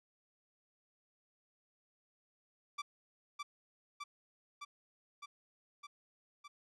sawtooth tone with echo, 1165 Hz, D6, 14 cents flat, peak -34 dBFS, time 2.78-2.82 s, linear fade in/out 10 ms, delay 610 ms, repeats 6, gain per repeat -2 dB, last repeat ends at 6.48 s, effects low-pass 6000 Hz 12 dB/octave

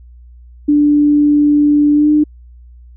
sine tone with pitch glide, 293.7 to 300.7 Hz, D4 to D4, 0 to +41 cents, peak -7 dBFS, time 0.68-2.24 s, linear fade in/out 10 ms, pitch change +41 cents, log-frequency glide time 1.93-2.1 s, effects added 60 Hz sine -36 dBFS peak until 2.96 s

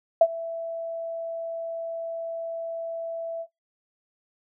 sine tone with ADSR envelope, 663 Hz, E5, 10 cents sharp, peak -10 dBFS, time 0.21-3.47 s, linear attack 4 ms, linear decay 55 ms, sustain -19 dB, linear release 61 ms, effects noise-tail reverb RT60 0.2 s tail -25 dB re dry

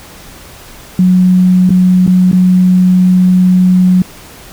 sine tone with dropouts, 183 Hz, F#3, 19 cents flat, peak -4 dBFS, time 0.99-4.02 s, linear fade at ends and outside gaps 2 ms, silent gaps 1.694-1.704 / 2.066-2.076 / 2.315-2.329 s, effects pink hiss -34 dBFS RMS until 4.52 s

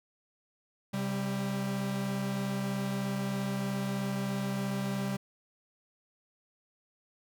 45% pulse tone pair together, 133.5 / 196.63 Hz, C3 / G3, +35 / +6 cents, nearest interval perfect fifth, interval 671 cents, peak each -36 / -32 dBFS, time 0.93-5.17 s, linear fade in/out 10 ms, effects none

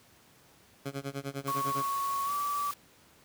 15% pulse tone with tremolo, 138.59 Hz, C#3, in tune, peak -26 dBFS, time 0.85-1.83 s, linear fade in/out 10 ms, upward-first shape sine, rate 9.9 Hz, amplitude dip 95%
white noise, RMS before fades -43 dBFS, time 1.47-2.74 s, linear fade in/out 5 ms
sine tone with pitch glide, 1108.7 to 1154.4 Hz, C#6 to D6, 0 to -30 cents, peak -29 dBFS, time 1.48-2.71 s, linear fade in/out 2 ms, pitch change +70 cents, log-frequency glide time 2.25-2.32 s
effects pink hiss -60 dBFS RMS until 3.24 s + high-pass 80 Hz 12 dB/octave

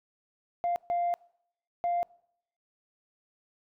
sine tone bursts at uneven times, 697 Hz, F5, 4 cents flat, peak -24 dBFS, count 3, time 0.64-0.76 / 0.9-1.14 / 1.84-2.03 s, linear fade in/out 0 ms, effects noise-tail reverb RT60 0.7 s tail -25 dB re dry + tanh soft clip ceiling -23 dBFS

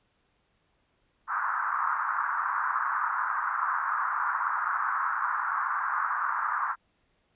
pink band-pass noise, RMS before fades -29 dBFS, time 1.27-6.76 s, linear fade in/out 50 ms, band 1000 to 1500 Hz, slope 48 dB/octave, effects pink hiss -71 dBFS RMS until 7.35 s + resampled to 8000 Hz

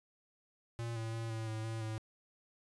square tone with pitch steps, 116.7 / 112.9 / 114.2 / 111.9 / 109.9 / 112.5 / 109.8 Hz, A#2 / A2 / A#2 / A2 / A2 / A2 / A2, +2 / +45 / -35 / +30 / -2 / +39 / -3 cents, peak -38 dBFS, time 0.79-1.98 s, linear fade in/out 0 ms, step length 170 ms, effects resampled to 24000 Hz

